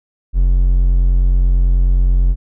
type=tone; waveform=triangle; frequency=44.64 Hz; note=F1; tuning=39 cents sharp; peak=-7 dBFS; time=0.33-2.36 s; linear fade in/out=50 ms; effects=none